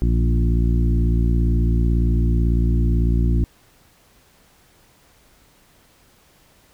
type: harmonic tone with a mistuned harmonic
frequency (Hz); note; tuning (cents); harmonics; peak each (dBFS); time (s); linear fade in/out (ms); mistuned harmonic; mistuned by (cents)
58; A#1; -8; 1 / 2 / 3 / 4 / 5 / 6; -16 / -22 / -26 / -28 / -30 / -32; 0.02-3.44; 0; 3; -16
effects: pink hiss -55 dBFS RMS until 6.73 s